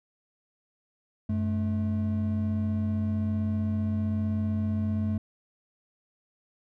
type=tone pair together; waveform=triangle; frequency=94.74 / 215.9 Hz; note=F#2 / A3; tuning=+41 / -33 cents; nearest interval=octave + major second; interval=1426 cents; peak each=-26 dBFS; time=1.29-5.18 s; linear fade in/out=5 ms; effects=none